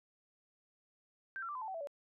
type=tone with pitch steps; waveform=sine; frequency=1568 / 1357.2 / 1174.7 / 1016.7 / 880 / 761.7 / 659.3 / 570.6 Hz; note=G6 / F6 / D6 / B5 / A5 / G5 / E5 / C#5; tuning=0 / -50 / 0 / +50 / 0 / -50 / 0 / +50 cents; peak=-39 dBFS; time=1.36-1.872 s; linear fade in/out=0 ms; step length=64 ms; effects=none